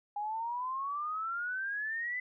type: exponential sweep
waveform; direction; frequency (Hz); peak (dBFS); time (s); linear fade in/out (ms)
sine; up; 815 to 2022; -33; 0.16-2.2; 5
effects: none